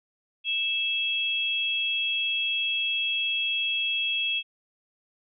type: tone pair together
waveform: sine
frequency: 2637 / 3294 Hz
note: E7 / G#7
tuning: 0 / -15 cents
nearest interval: major third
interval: 385 cents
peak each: -27 dBFS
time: 0.44-4.43 s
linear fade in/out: 50 ms
effects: none